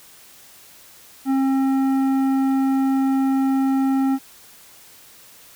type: tone with tanh clipping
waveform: sine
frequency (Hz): 268.3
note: C4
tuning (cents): +44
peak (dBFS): -18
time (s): 1.25-4.19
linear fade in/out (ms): 50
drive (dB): 11
effects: white hiss -47 dBFS RMS until 5.55 s